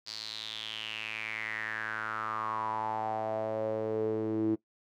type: tone with band-pass filter sweep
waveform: sawtooth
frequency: 109.6 Hz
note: A2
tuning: 6 cents flat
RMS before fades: -34 dBFS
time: 0.06-4.56 s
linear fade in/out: 20 ms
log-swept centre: 4700 to 320 Hz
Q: 6.7
effects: noise-tail reverb RT60 0.1 s tail -18 dB re dry